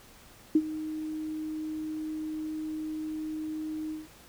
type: tone with ADSR envelope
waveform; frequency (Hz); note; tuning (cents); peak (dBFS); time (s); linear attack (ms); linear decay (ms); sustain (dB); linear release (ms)
sine; 311.1; D#4; 0; -16; 0.55-4.08; 5; 54; -16; 170
effects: pink hiss -54 dBFS RMS until 4.28 s